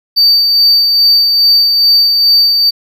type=tone with tremolo; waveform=triangle; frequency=4609 Hz; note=D8; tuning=33 cents flat; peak=-3 dBFS; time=0.16-2.71 s; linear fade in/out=20 ms; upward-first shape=sine; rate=2.4 Hz; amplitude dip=35%; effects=none